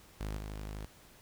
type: tone with level steps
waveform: sawtooth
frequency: 51.91 Hz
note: G#1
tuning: in tune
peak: -32 / -36 dBFS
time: 0.2-0.86 s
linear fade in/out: 10 ms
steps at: 0.37 s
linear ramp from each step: 10 ms
effects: pink hiss -59 dBFS RMS until 1.21 s